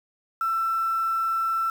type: tone with quantisation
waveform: sine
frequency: 1338 Hz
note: E6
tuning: 25 cents sharp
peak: -22 dBFS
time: 0.41-1.7 s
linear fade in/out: 2 ms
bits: 7
effects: none